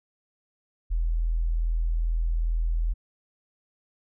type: tone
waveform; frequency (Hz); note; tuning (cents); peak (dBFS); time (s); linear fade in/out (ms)
sine; 41.2; E1; 0; -22; 0.9-2.94; 20
effects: none